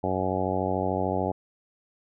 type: harmonic tone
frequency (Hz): 93.5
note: F#2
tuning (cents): +19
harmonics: 1 / 2 / 3 / 4 / 5 / 6 / 7 / 8 / 9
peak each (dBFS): -33 / -33 / -33 / -33 / -33 / -33 / -33 / -33 / -33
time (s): 0.03-1.32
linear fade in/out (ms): 10
effects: none